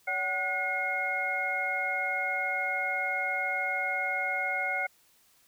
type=tone cluster; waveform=sine; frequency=567 / 753 / 1457 / 2150 Hz; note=C#5 / F#5 / F#6 / C7; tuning=+39 / +30 / -27 / +47 cents; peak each=-39 / -34 / -34 / -30 dBFS; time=0.07-4.87 s; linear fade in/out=10 ms; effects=white hiss -64 dBFS RMS until 5.47 s